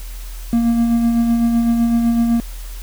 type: tone with tremolo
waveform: triangle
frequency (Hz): 233.1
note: A#3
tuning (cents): 0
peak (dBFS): -9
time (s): 0.53-2.4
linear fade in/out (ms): 0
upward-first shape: sine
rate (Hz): 7.9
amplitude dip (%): 35
effects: added 41 Hz sine -27 dBFS peak until 2.82 s + white hiss -40 dBFS RMS until 2.82 s